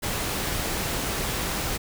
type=noise; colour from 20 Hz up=pink; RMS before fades=-28 dBFS; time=0.02-1.78 s; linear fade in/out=20 ms; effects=none